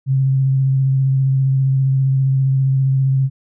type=tone with vibrato; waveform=sine; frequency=134 Hz; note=C3; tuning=42 cents sharp; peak=-12 dBFS; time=0.06-3.3 s; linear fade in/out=50 ms; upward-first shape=square; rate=15 Hz; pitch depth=14 cents each way; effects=none